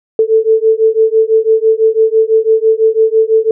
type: beating tone pair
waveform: sine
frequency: 440 / 446 Hz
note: A4 / A4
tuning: 0 / +23 cents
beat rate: 6 Hz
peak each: -10 dBFS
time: 0.19-3.51 s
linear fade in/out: 2 ms
effects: none